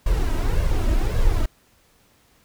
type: noise with flanger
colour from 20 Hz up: brown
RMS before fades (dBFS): -19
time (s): 0.06-1.46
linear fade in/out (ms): 5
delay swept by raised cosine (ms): 1.8 to 3.2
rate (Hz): 1.8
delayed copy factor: +0.65
effects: pink hiss -59 dBFS RMS until 2.44 s